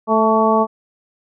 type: harmonic tone with a mistuned harmonic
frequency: 219.8 Hz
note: A3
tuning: 2 cents flat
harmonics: 1 / 2 / 3 / 4 / 5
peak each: -18 / -18 / -18 / -18 / -18 dBFS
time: 0.07-0.67 s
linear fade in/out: 50 ms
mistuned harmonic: 5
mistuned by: +38 cents
effects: none